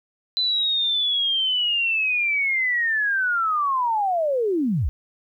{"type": "linear sweep", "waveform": "sine", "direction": "down", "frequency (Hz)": [4036, 48.31], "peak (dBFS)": -19, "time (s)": [0.37, 4.89], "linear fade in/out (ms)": 0, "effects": ["10-bit"]}